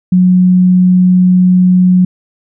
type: tone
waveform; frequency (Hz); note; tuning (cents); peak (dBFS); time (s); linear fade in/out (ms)
sine; 182.3; F#3; -25; -4; 0.12-2.05; 5
effects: none